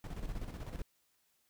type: noise with tremolo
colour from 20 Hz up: brown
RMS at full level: -40 dBFS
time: 0.04-0.82 s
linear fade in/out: 2 ms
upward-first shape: square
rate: 16 Hz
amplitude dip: 55%
effects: white hiss -75 dBFS RMS until 1.49 s